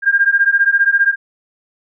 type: beating tone pair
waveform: sine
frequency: 1600 / 1615 Hz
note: G6 / G#6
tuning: +35 / -49 cents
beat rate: 15 Hz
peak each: -13 dBFS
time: 0.02-1.16 s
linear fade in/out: 50 ms
effects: none